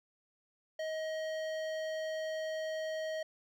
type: tone with hard clipping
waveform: triangle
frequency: 631 Hz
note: D#5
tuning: 24 cents sharp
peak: -37 dBFS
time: 0.79-3.23 s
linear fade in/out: 5 ms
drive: 18 dB
effects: none